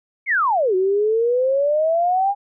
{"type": "exponential two-way sweep", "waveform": "sine", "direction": "down then up", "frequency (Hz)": [2275, 365.9, 816], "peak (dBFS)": -15, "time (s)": [0.26, 2.35], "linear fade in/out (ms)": 50, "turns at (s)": 0.75, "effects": []}